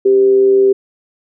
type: tone with amplitude modulation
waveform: sine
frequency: 392 Hz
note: G4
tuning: in tune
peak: -5 dBFS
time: 0.05-0.73 s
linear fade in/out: 10 ms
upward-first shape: sine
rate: 119 Hz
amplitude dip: 35%
effects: none